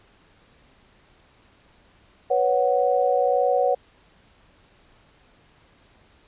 sine chord, B suspended second, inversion none, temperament just, 493.9 / 555.6 / 740.8 Hz, B4 / C#5 / F#5, 0 / +4 / +2 cents, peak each -22 dBFS, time 2.3-3.75 s, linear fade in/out 10 ms, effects pink hiss -57 dBFS RMS until 6.27 s + resampled to 8000 Hz

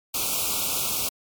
white band-stop noise, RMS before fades -26 dBFS, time 0.14-1.09 s, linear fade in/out 5 ms, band 1400 to 2300 Hz, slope 96 dB/octave, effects MP3 96 kbps

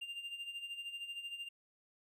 triangle tone with tremolo, 2794 Hz, F7, in tune, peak -38 dBFS, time 0.01-1.49 s, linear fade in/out 10 ms, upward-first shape sine, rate 13 Hz, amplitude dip 65%, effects none

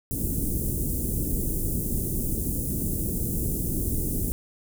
pink band-stop noise, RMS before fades -27 dBFS, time 0.11-4.32 s, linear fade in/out 0 ms, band 360 to 9400 Hz, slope 24 dB/octave, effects none

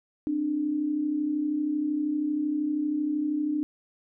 sine tone pair together, 266.6 / 299.4 Hz, C4 / D4, +33 / +33 cents, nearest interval major second, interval 200 cents, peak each -33 / -25 dBFS, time 0.27-3.63 s, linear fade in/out 0 ms, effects none

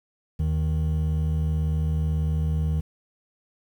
triangle tone pair together, 78.2 / 156.4 Hz, D#2 / D#3, +9 / +9 cents, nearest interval octave, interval 1200 cents, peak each -21 / -24 dBFS, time 0.39-2.81 s, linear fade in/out 10 ms, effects 9-bit

